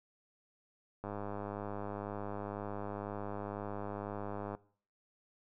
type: click train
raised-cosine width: 1 ms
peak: -27 dBFS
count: 359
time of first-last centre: 1.04-4.55 s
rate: 102 Hz
effects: noise-tail reverb RT60 0.5 s tail -21 dB re dry